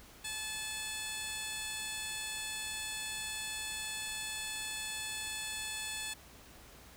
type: tone with band-pass filter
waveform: 15% pulse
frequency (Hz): 866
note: A5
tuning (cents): -28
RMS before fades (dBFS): -40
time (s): 0.24-6.14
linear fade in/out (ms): 10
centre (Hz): 7100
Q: 0.93
effects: added 60 Hz sine -62 dBFS peak until 6.96 s + pink hiss -56 dBFS RMS until 6.96 s